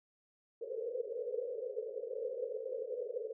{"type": "band-pass noise", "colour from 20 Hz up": "pink", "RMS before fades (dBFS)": -40, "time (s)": [0.61, 3.33], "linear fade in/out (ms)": 5, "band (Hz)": [440, 520], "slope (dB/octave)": 96, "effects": []}